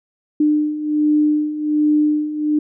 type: beating tone pair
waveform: sine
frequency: 299.9 / 301.2 Hz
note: D4 / D4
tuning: +36 / +44 cents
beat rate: 1.3 Hz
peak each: -20 / -15 dBFS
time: 0.4-2.59 s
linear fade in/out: 5 ms
effects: none